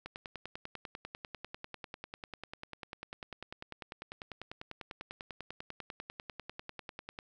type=click train; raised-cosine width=0.3 ms; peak=-26 dBFS; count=73; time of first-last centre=0.06-7.189 s; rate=10.1 Hz; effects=none